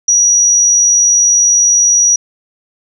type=tone; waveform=sine; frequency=5800 Hz; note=F#8; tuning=35 cents flat; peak=-6 dBFS; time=0.08-2.16 s; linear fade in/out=5 ms; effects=none